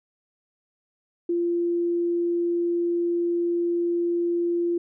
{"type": "tone", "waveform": "sine", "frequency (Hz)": 344.6, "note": "F4", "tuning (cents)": -23, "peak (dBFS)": -21, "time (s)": [1.29, 4.78], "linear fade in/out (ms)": 5, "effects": []}